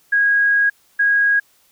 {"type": "tone pair in turn", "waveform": "sine", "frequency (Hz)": [1644, 1644], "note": ["G#6", "G#6"], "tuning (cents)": [-18, -18], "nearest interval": "unison", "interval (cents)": 0, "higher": "neither", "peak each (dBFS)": -12, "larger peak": "neither", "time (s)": [[0.12, 0.7], [0.99, 1.4]], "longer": "first", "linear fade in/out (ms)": 10, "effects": ["white hiss -57 dBFS RMS until 1.71 s"]}